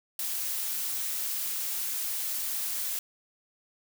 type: noise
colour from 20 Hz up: blue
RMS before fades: -32 dBFS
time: 0.19-2.99 s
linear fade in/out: 2 ms
effects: none